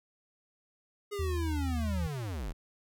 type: linear sweep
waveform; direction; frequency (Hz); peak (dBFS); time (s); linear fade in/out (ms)
square; down; 418.1 to 33.1; -35; 1.11-2.53; 20
type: tone with vibrato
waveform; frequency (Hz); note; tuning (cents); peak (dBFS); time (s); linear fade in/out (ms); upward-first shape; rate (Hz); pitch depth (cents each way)
sine; 79.2; D#2; +31; -30; 1.19-2.07; 5; triangle; 4.7; 34
effects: none